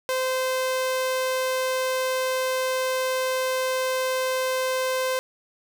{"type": "tone", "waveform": "sawtooth", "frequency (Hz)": 517, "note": "C5", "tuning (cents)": -21, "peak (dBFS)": -19, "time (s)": [0.09, 5.19], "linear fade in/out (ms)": 0, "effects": []}